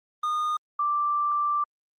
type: tone pair in turn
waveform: triangle / sine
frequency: 1224 / 1175.5 Hz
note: D#6 / D6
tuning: -29 / +1 cents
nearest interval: minor second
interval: 70 cents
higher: first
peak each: -22 dBFS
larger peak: neither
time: 0.23-0.57 / 0.79-1.64 s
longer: second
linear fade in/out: 5 ms
effects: Opus 24 kbps